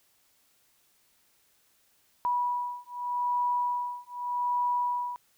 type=beating tone pair; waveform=sine; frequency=976 / 976.83 Hz; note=B5 / B5; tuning=-21 / -19 cents; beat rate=0.83 Hz; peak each=-30 dBFS; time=2.25-5.16 s; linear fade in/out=0 ms; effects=white hiss -67 dBFS RMS until 5.37 s